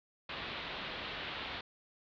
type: low-pass noise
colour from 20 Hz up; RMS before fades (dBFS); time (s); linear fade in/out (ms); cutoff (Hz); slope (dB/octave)
white; -42; 0.29-1.61; 5; 3900; 48
effects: none